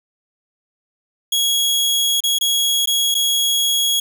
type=tone with dropouts; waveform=sawtooth; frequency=3322 Hz; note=G#7; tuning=in tune; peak=-12 dBFS; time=1.32-4 s; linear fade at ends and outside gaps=5 ms; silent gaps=2.205-2.237 / 2.387-2.41 / 2.858-2.873 / 3.144-3.15 s; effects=none